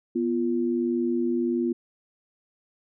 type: tone pair together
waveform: sine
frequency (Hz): 244.8 / 346.2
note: B3 / F4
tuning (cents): -15 / -15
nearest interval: tritone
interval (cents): 600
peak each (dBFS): -25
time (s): 0.15-1.73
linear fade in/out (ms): 10
effects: none

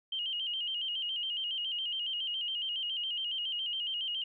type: tone with vibrato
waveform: sine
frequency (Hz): 3004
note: F#7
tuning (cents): +26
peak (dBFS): -32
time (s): 0.12-4.24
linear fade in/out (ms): 5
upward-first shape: square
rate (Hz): 7.2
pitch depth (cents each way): 74
effects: none

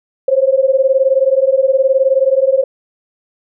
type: beating tone pair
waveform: sine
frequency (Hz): 523.3 / 542.3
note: C5 / C#5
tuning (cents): 0 / -38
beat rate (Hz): 19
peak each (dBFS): -12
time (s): 0.28-2.64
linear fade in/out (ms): 5
effects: none

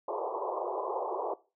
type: band-pass noise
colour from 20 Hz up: pink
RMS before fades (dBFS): -34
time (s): 0.08-1.34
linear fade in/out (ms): 5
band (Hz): 360 to 1100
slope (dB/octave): 96
effects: noise-tail reverb RT60 0.3 s tail -19 dB re dry

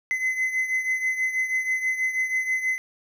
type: beating tone pair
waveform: triangle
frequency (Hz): 2039 / 2045.2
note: C7 / C7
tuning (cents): -45 / -40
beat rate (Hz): 6.2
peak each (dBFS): -22 / -28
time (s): 0.11-2.78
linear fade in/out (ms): 0
effects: none

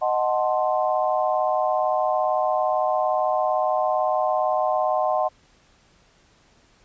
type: chord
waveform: sine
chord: D# diminished seventh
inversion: none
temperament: equal with one note detuned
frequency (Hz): 622.3 / 740 / 873.4 / 1046.5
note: D#5 / F#5 / A5 / C6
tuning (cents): 0 / 0 / -13 / 0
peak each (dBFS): -23 / -23 / -29 / -27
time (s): 0.01-5.29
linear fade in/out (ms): 20
effects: pink hiss -58 dBFS RMS until 6.84 s + resampled to 16000 Hz

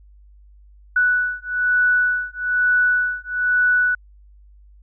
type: beating tone pair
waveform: sine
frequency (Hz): 1480 / 1481.1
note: F#6 / F#6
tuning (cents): 0 / +1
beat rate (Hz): 1.1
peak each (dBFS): -19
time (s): 0.96-3.95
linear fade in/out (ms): 5
effects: added 50 Hz sine -45 dBFS peak until 4.82 s

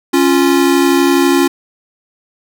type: tone pair together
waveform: square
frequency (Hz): 276.5 / 348.7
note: C#4 / F4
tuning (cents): -4 / -3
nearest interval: major third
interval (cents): 401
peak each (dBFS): -12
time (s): 0.13-1.48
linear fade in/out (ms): 10
effects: none

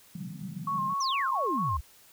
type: band-pass noise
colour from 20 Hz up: white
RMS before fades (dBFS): -39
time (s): 0.15-0.94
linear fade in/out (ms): 5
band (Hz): 140 to 200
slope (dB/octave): 48
type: tone with vibrato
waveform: sine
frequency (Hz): 1087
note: C#6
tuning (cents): -34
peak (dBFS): -27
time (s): 0.67-1.77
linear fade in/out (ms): 5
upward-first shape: square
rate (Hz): 4.4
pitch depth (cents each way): 35
type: exponential sweep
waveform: sine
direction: down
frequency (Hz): 6430 to 61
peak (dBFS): -30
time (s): 1-1.81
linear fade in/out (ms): 10
effects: white hiss -57 dBFS RMS until 2.12 s

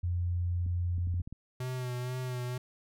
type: tone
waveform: sine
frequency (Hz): 87.9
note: F2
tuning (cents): +12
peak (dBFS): -28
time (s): 0.03-1.22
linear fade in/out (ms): 10
type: clicks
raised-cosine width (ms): 5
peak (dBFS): -30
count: 7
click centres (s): 0.664 / 0.982 / 1.073 / 1.141 / 1.201 / 1.275 / 1.326
type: tone with vibrato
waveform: square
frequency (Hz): 125.8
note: B2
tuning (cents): +32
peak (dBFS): -34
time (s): 1.6-2.58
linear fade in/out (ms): 5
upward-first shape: sine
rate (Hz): 2.1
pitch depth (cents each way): 31
effects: none

